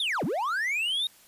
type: linear two-way sweep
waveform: triangle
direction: down then up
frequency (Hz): 3767 to 128.9 to 3767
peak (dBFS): -24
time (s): 0-1.07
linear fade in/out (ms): 2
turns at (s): 0.24
effects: white hiss -56 dBFS RMS until 1.27 s + resampled to 32000 Hz